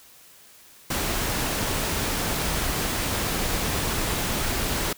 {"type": "noise", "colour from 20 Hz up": "pink", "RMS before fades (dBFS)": -26, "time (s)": [0.9, 4.93], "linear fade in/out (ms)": 5, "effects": ["white hiss -51 dBFS RMS until 4.97 s"]}